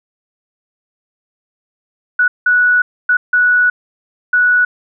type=tone bursts at uneven times; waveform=sine; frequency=1472 Hz; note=F#6; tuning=9 cents flat; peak=-8 dBFS; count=5; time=2.19-2.28 / 2.46-2.82 / 3.09-3.17 / 3.33-3.7 / 4.33-4.65 s; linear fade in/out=5 ms; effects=none